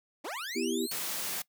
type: linear sweep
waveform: 20% pulse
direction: up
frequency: 238.6 to 4531 Hz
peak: -31 dBFS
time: 0.24-0.93 s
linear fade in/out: 10 ms
type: chord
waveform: sine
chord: E minor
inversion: second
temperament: equal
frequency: 246.9 / 329.6 / 392 Hz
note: B3 / E4 / G4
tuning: 0 / 0 / 0 cents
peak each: -33 dBFS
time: 0.55-0.87 s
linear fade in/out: 20 ms
type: high-pass noise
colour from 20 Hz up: white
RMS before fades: -35 dBFS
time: 0.91-1.42 s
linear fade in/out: 5 ms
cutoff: 130 Hz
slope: 48 dB/octave
effects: noise-tail reverb RT60 0.1 s tail -20 dB re dry